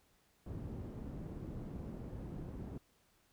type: low-pass noise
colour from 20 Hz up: white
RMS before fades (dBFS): -45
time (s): 0.46-2.78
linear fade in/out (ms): 5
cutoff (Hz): 220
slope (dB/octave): 12
effects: pink hiss -72 dBFS RMS until 3.32 s